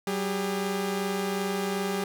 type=tone pair together; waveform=sawtooth; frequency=190.57 / 403.8 Hz; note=G3 / G#4; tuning=-49 / -49 cents; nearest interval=octave + minor second; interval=1300 cents; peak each=-26 / -26 dBFS; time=0.07-2.04 s; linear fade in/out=2 ms; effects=none